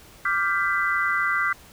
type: chord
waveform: sine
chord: G dominant seventh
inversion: second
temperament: equal with one note detuned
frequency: 1174.7 / 1396.9 / 1568 / 1998.5 Hz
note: D6 / F6 / G6 / B6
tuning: 0 / 0 / 0 / +20 cents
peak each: -26 dBFS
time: 0.25-1.53 s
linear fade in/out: 5 ms
effects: pink hiss -49 dBFS RMS until 1.72 s